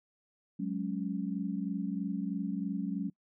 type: chord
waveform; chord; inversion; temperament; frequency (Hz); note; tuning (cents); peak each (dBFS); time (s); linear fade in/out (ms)
sine; F# suspended second; none; just; 185 / 208.1 / 277.5; F#3 / G#3 / C#4; 0 / +4 / +2; -35 / -36 / -37; 0.59-3.1; 10
effects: noise-tail reverb RT60 0.1 s tail -25 dB re dry